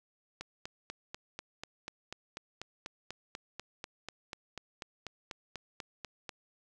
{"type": "click train", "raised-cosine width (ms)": 0.2, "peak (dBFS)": -23, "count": 25, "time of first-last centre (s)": [0.41, 6.292], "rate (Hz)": 4.08, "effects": []}